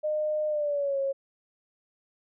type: tone with pitch glide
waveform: sine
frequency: 610 to 546.6 Hz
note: D#5 to C#5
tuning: -34 to -24 cents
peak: -25 dBFS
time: 0.03-1.13 s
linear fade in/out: 20 ms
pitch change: -190 cents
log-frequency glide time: 0.48-0.99 s
effects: none